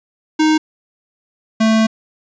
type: tone pair in turn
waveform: square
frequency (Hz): 311.1 / 221.1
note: D#4 / A3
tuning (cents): 0 / +9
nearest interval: tritone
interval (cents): 591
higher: first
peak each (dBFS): -11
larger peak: neither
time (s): 0.39-0.58 / 1.6-1.87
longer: second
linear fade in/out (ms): 10
effects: resampled to 16000 Hz + 8-bit